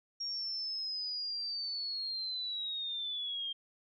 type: linear sweep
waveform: sine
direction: down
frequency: 5588 to 3184 Hz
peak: -35 dBFS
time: 0.2-3.53 s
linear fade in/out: 10 ms
effects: none